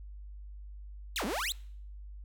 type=exponential two-way sweep; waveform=sawtooth; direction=down then up; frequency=4225 to 185 to 4225 Hz; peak=-28 dBFS; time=1.16-1.52 s; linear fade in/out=0 ms; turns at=1.25 s; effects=noise-tail reverb RT60 0.6 s tail -25 dB re dry + added 50 Hz sine -43 dBFS peak until 2.24 s